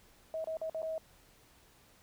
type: tone with dropouts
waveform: sine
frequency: 640 Hz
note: D#5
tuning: 49 cents sharp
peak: -34 dBFS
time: 0.34-0.98 s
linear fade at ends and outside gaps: 1 ms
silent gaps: 0.443-0.472 / 0.57-0.615 / 0.697-0.746 / 0.82-0.829 s
effects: pink hiss -63 dBFS RMS until 2.02 s